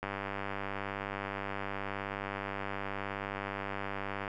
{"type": "click train", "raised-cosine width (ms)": 0.5, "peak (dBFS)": -21, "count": 422, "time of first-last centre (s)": [0.03, 4.278], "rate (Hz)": 99.1, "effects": []}